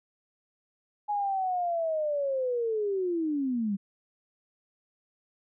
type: linear sweep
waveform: sine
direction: down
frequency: 838 to 191 Hz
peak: -26 dBFS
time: 1.08-3.77 s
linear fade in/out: 20 ms
effects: none